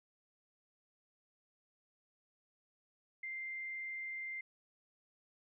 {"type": "tone", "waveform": "sine", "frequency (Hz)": 2093, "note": "C7", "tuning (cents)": 0, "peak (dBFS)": -40, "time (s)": [3.23, 4.41], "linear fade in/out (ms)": 5, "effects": []}